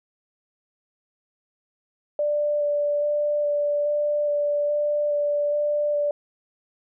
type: tone with vibrato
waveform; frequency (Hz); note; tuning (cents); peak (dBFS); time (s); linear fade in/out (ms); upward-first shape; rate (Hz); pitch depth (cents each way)
sine; 587.3; D5; 0; -20; 2.19-6.11; 2; square; 1.2; 9
effects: none